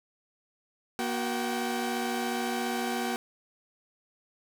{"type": "tone cluster", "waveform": "sawtooth", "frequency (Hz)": [238.6, 369.4, 773], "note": ["A#3", "F#4", "G5"], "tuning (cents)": [41, -3, -24], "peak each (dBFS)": [-28, -31, -30], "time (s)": [0.99, 3.16], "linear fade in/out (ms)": 0, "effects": []}